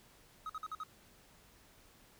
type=tone bursts; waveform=triangle; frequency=1267 Hz; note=D#6; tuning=31 cents sharp; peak=-37 dBFS; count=5; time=0.46-0.835 s; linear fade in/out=2 ms; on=35 ms; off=50 ms; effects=pink hiss -63 dBFS RMS until 2.19 s